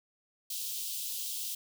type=high-pass noise; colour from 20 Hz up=white; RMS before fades=-37 dBFS; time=0.5-1.55 s; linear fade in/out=5 ms; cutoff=2900 Hz; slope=48 dB/octave; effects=none